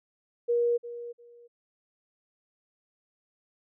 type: tone with echo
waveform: sine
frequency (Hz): 475.5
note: A#4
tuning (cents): +34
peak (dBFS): -22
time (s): 0.48-0.78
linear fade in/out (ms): 20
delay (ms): 350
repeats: 2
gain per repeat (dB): -14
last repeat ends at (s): 1.48
effects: none